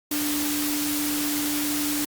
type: tone in noise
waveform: sine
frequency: 294.5 Hz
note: D4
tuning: 5 cents sharp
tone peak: -26 dBFS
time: 0.11-2.05 s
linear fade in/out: 5 ms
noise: white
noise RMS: -28 dBFS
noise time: 0.11-2.05 s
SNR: -1 dB
effects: Opus 48 kbps